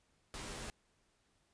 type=noise with comb filter; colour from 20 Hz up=pink; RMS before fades=-45 dBFS; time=0.34-0.7 s; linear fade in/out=0 ms; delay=11 ms; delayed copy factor=-0.6; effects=pink hiss -75 dBFS RMS until 1.53 s + resampled to 22050 Hz